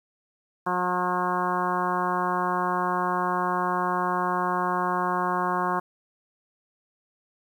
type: harmonic tone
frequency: 180 Hz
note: F#3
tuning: 47 cents flat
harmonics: 1 / 2 / 3 / 4 / 5 / 6 / 7 / 8 / 9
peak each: -33 / -32 / -37 / -31 / -30 / -27 / -35 / -35 / -38 dBFS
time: 0.66-5.8 s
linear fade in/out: 10 ms
effects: 9-bit